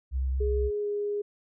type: tone with vibrato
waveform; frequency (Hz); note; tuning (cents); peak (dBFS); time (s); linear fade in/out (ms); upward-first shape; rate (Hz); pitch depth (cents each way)
sine; 65.41; C2; 0; -25; 0.11-0.71; 50; sine; 9.2; 17
type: tone with pitch glide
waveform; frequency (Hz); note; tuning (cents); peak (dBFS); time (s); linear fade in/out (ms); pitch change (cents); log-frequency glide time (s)
sine; 415.3 to 411.7; G#4 to G#4; 0 to -15; -27; 0.4-1.22; 10; -15; 0.81-0.87
effects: none